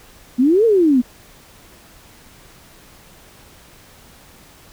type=exponential two-way sweep; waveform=sine; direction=up then down; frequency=234.9 to 473.6 to 234.9 Hz; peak=-10 dBFS; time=0.38-1.02 s; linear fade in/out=20 ms; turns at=0.65 s; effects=pink hiss -46 dBFS RMS until 4.72 s